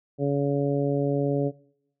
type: harmonic tone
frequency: 141.4 Hz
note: C#3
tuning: 35 cents sharp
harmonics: 1 / 2 / 3 / 4 / 5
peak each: -26 / -27 / -27 / -29 / -39 dBFS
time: 0.18-1.52 s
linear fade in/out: 50 ms
effects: noise-tail reverb RT60 0.8 s tail -23 dB re dry